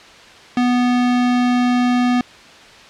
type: tone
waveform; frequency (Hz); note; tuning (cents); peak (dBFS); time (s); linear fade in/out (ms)
square; 246.4; B3; -4; -14; 0.57-2.21; 2
effects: white hiss -41 dBFS RMS until 2.89 s + low-pass 4000 Hz 12 dB/octave